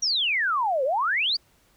sine exponential two-way sweep, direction down then up, 5900 to 502 to 4865 Hz, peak -21 dBFS, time 0.02-1.37 s, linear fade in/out 10 ms, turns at 0.84 s, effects pink hiss -62 dBFS RMS until 1.76 s

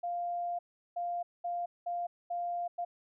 sine tone bursts at uneven times, 698.5 Hz, F5, in tune, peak -32 dBFS, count 6, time 0.03-0.59 / 0.96-1.23 / 1.44-1.66 / 1.86-2.07 / 2.3-2.68 / 2.78-2.85 s, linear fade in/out 10 ms, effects none

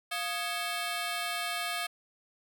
15% pulse ring-modulated tone, 971 Hz, B5, 30 cents flat, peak -22 dBFS, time 0.11-1.87 s, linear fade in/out 10 ms, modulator 274 Hz, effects none

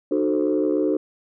sine chord, D# diminished seventh, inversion none, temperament equal with one note detuned, 303.3 / 370 / 440 / 523.3 Hz, D#4 / F#4 / A4 / C5, -44 / 0 / 0 / 0 cents, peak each -21 / -23 / -24 / -26 dBFS, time 0.11-0.97 s, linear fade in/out 5 ms, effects tanh soft clip ceiling -11 dBFS

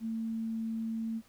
sine tone, 224.7 Hz, A3, 37 cents sharp, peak -32 dBFS, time 0-1.22 s, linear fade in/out 50 ms, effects pink hiss -63 dBFS RMS until 1.28 s

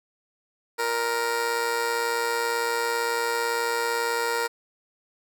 15% pulse tone with amplitude modulation, 467.7 Hz, A#4, 6 cents sharp, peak -15 dBFS, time 0.78-4.48 s, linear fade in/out 20 ms, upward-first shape sine, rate 118 Hz, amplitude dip 55%, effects none

